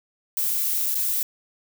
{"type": "noise with dropouts", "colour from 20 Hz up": "violet", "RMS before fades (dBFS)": -24, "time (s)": [0.37, 1.23], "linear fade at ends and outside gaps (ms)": 1, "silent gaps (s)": [0.945, 0.952], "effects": []}